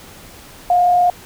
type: tone with frequency modulation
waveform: sine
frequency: 712 Hz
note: F5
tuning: 33 cents sharp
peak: -10 dBFS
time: 0.7-1.1 s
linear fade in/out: 2 ms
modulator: 35.4 Hz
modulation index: 0.31
effects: pink hiss -40 dBFS RMS until 1.25 s